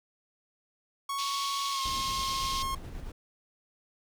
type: tone with pitch glide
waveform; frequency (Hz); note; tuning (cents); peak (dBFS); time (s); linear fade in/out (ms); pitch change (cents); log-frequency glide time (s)
45% pulse; 1108.7 to 1074; C#6 to C6; 0 to +45; -31; 1.09-2.75; 5; -55; 1.71-1.82
type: band-pass noise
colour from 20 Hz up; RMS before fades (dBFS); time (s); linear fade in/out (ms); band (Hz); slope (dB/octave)
pink; -37; 1.18-2.63; 10; 3300 to 5600; 24
type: noise with tremolo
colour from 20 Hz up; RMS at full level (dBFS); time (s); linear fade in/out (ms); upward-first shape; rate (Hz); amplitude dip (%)
brown; -39; 1.85-3.12; 5; square; 9.1; 30
effects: none